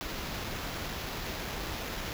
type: noise with sample-and-hold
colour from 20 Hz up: pink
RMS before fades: -37 dBFS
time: 0.01-2.13 s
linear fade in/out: 0 ms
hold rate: 8820 Hz
effects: none